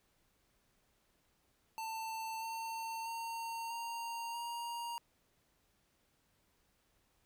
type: tone with pitch steps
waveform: square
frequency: 892 / 903.9 / 916 / 928.3 / 940.7 Hz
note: A5 / A5 / A#5 / A#5 / A#5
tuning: +23 / +46 / -31 / -7 / +15 cents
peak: -40 dBFS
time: 1.78-4.98 s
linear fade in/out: 0 ms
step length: 640 ms
effects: pink hiss -75 dBFS RMS until 7.25 s